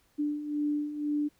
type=beating tone pair; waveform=sine; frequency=293.7 / 295.7 Hz; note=D4 / D4; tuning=0 / +12 cents; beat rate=2 Hz; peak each=-35 / -29 dBFS; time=0.18-1.29 s; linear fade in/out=20 ms; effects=pink hiss -68 dBFS RMS until 1.39 s